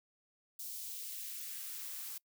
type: noise with high-pass filter sweep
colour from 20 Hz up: blue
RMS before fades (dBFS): -44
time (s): 0.59-2.18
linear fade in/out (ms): 5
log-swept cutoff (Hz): 4700 to 770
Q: 0.94
effects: noise-tail reverb RT60 0.1 s tail -24 dB re dry